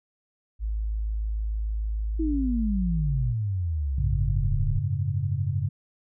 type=tone; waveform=sine; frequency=53.4 Hz; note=G#1; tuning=49 cents sharp; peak=-25 dBFS; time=0.59-3.35 s; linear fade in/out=50 ms
type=exponential sweep; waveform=sine; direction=down; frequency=329.6 to 30.47 Hz; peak=-24 dBFS; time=2.19-4.79 s; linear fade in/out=10 ms
type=chord; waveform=sine; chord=F# suspended second; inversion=none; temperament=equal with one note detuned; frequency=92.5 / 105.09 / 138.59 Hz; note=F#2 / G#2 / C#3; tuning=0 / +21 / 0 cents; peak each=-28 dBFS; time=3.98-5.69 s; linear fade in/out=5 ms
effects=none